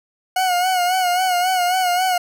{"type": "tone with vibrato", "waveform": "40% pulse", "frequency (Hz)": 729, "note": "F#5", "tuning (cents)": -26, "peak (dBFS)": -15, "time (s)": [0.36, 2.18], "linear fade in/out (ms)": 5, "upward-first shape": "sine", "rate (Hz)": 3.7, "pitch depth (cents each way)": 56, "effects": []}